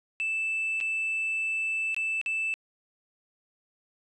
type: tone with dropouts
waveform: triangle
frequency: 2640 Hz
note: E7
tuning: 2 cents sharp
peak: -24 dBFS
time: 0.2-2.54 s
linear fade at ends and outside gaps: 0 ms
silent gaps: 0.803-0.81 / 1.945-1.965 / 2.214-2.261 s
effects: tanh soft clip ceiling -22 dBFS + resampled to 24000 Hz